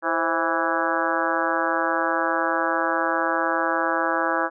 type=harmonic tone with a mistuned harmonic; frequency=164.81 Hz; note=E3; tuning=in tune; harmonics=2 / 3 / 4 / 5 / 6 / 7 / 8 / 9 / 10; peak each=-29 / -29 / -29 / -29 / -29 / -29 / -29 / -29 / -29 dBFS; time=0.02-4.5 s; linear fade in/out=50 ms; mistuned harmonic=3; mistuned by=+99 cents; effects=none